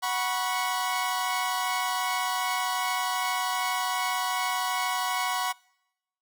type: chord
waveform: sawtooth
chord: F# suspended fourth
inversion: none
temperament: equal with one note detuned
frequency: 740 / 975.9 / 1108.7 Hz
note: F#5 / B5 / C#6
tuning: 0 / -21 / 0 cents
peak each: -27 dBFS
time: 0.02-5.53 s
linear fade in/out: 20 ms
effects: noise-tail reverb RT60 0.9 s tail -26 dB re dry